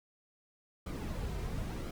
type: noise with flanger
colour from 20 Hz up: brown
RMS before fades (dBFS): -38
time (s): 0.86-1.91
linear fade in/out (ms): 5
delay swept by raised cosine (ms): 1.1 to 3.6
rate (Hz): 0.97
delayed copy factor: -0.5
effects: none